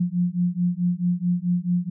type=beating tone pair; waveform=sine; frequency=174.61 / 179.21 Hz; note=F3 / F3; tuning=0 / +45 cents; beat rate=4.6 Hz; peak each=-23 dBFS; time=0-1.9 s; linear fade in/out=10 ms; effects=none